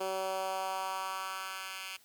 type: tone with high-pass filter sweep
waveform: 10% pulse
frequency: 190 Hz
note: F#3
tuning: 46 cents sharp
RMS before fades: -37 dBFS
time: 0-1.97 s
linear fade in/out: 10 ms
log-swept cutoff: 440 to 2200 Hz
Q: 2
effects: white hiss -63 dBFS RMS until 2.04 s